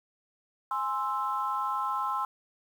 sine chord, Ab augmented, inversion none, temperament equal, 830.6 / 1046.5 / 1318.5 Hz, Ab5 / C6 / E6, 0 / 0 / 0 cents, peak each -34 / -30 / -32 dBFS, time 0.71-2.25 s, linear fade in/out 2 ms, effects tanh soft clip ceiling -18 dBFS + 9-bit

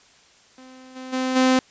sawtooth tone with level steps, 258.3 Hz, C4, 22 cents flat, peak -39 / -30 / -18 / -11 dBFS, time 0.58-1.59 s, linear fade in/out 2 ms, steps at 0.95 / 1.12 / 1.35 s, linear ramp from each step 20 ms, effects white hiss -54 dBFS RMS until 1.7 s + resampled to 16000 Hz

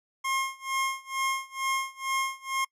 25% pulse tone with tremolo, 1071 Hz, C6, 40 cents sharp, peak -21 dBFS, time 0.24-2.65 s, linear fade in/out 10 ms, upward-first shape sine, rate 2.2 Hz, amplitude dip 95%, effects noise-tail reverb RT60 0.1 s tail -25 dB re dry + low-pass 12000 Hz 12 dB/octave

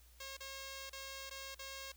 5% pulse tone with dropouts, 541 Hz, C#5, 42 cents flat, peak -34 dBFS, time 0.2-1.92 s, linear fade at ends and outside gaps 5 ms, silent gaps 0.369-0.404 / 0.897-0.929 / 1.297-1.309 / 1.547-1.591 s, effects added 60 Hz sine -61 dBFS peak until 1.96 s + white hiss -67 dBFS RMS until 1.96 s

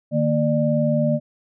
sine tone cluster, 150.7 / 231.5 / 596 Hz, D3 / A#3 / D5, +45 / -12 / +25 cents, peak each -21 dBFS, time 0.11-1.2 s, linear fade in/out 50 ms, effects none

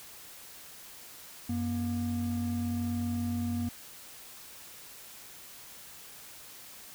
triangle tone pair together, 93.1 / 238.3 Hz, F#2 / A#3, +11 / +38 cents, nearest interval octave + major third, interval 1627 cents, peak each -32 / -29 dBFS, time 1.49-3.69 s, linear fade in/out 5 ms, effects white hiss -49 dBFS RMS until 6.94 s

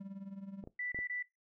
triangle tone with tremolo, 195.5 Hz, G3, 4 cents flat, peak -38 dBFS, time 0-0.64 s, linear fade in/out 10 ms, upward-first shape triangle, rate 19 Hz, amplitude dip 85%
clicks, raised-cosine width 2 ms, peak -34 dBFS, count 4, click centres 0.639 / 0.674 / 0.946 / 0.989 s
sine tone bursts, 1975.5 Hz, B6, in tune, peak -36 dBFS, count 3, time 0.79-1.226 s, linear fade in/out 5 ms, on 130 ms, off 23 ms
effects noise-tail reverb RT60 0.2 s tail -20 dB re dry

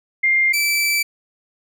sine / sawtooth tone pair in turn, 2109 / 2322 Hz, C7 / D7, +13 / -20 cents, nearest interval major second, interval 167 cents, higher second, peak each -13 dBFS, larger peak neither, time 0.23-0.53 / 0.53-1.03 s, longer second, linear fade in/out 10 ms, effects none

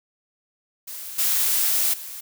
blue noise with level steps, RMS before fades -35 / -21 / -36 dBFS, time 0.87-2.21 s, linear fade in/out 10 ms, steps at 1.18 / 1.93 s, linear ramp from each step 10 ms, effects none

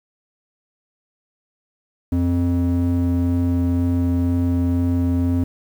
triangle ring-modulated tone, 174.61 Hz, F3, in tune, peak -11 dBFS, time 2.12-5.44 s, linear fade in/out 5 ms, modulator 86.8 Hz, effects 8-bit

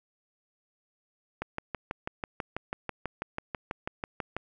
click train, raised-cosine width 0.5 ms, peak -17 dBFS, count 19, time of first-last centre 1.42-4.366 s, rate 6.11 Hz, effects none

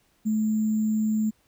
sine tone with sample-and-hold, 216.4 Hz, A3, 29 cents flat, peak -21 dBFS, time 0.25-1.31 s, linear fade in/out 20 ms, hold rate 7350 Hz, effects pink hiss -66 dBFS RMS until 1.47 s

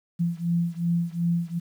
sine beating tone pair, 169.6 / 172.3 Hz, E3 / F3, +50 / -23 cents, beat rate 2.7 Hz, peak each -25 / -26 dBFS, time 0.19-1.6 s, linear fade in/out 20 ms, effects 9-bit

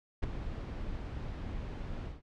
brown noise with ADSR envelope, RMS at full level -28 dBFS, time 0.22-2.22 s, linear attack 18 ms, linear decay 8 ms, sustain -11 dB, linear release 170 ms, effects low-pass 4000 Hz 12 dB/octave

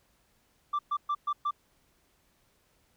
sine tone bursts, 1174 Hz, D6, 1 cent flat, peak -24 dBFS, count 5, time 0.73-1.51 s, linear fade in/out 10 ms, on 60 ms, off 120 ms, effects tanh soft clip ceiling -25 dBFS + pink hiss -69 dBFS RMS until 2.96 s

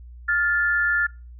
sine tone pair together, 1409.1 / 1746 Hz, F6 / A6, +15 / -14 cents, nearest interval major third, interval 371 cents, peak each -21 dBFS, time 0.28-1.07 s, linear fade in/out 10 ms, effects noise-tail reverb RT60 0.3 s tail -23 dB re dry + added 60 Hz sine -39 dBFS peak until 1.39 s

